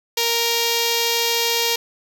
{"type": "tone with notch filter", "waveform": "5% pulse", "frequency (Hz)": 466.2, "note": "A#4", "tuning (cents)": 0, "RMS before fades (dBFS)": -20, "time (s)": [0.17, 1.76], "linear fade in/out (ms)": 5, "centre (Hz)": 1500, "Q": 1.3, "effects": []}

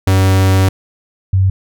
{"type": "tone pair in turn", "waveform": ["45% pulse", "sine"], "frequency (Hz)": [95.2, 95.2], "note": ["F#2", "F#2"], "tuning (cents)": [50, 50], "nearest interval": "unison", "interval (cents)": 0, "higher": "neither", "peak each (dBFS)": -8, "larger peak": "neither", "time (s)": [[0.07, 0.69], [1.33, 1.5]], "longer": "first", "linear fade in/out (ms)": 5, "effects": []}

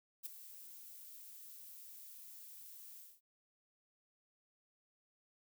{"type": "noise with ADSR envelope", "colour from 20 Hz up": "violet", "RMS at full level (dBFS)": -42, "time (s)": [0.23, 3.21], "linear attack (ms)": 28, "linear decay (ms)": 13, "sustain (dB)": -12, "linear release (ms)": 220, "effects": []}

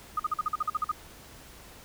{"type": "tone bursts", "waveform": "sine", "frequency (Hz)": 1238, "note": "D#6", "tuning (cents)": -9, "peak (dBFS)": -24, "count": 11, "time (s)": [0.17, 0.916], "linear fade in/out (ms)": 5, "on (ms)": 26, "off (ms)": 46, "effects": ["added 60 Hz sine -58 dBFS peak until 1.84 s", "pink hiss -50 dBFS RMS until 1.84 s"]}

